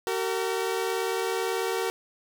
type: tone pair together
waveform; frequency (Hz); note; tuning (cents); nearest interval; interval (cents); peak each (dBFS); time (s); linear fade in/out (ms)
sawtooth; 380.3 / 458.4; F#4 / A#4; +48 / -29; minor third; 323; -25 / -25; 0.07-1.9; 0
effects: none